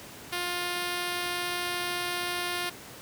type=tone; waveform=5% pulse; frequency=353.3 Hz; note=F4; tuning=20 cents sharp; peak=-18 dBFS; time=0.32-2.7 s; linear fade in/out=10 ms; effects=pink hiss -45 dBFS RMS until 3.01 s + high-pass 100 Hz 12 dB/octave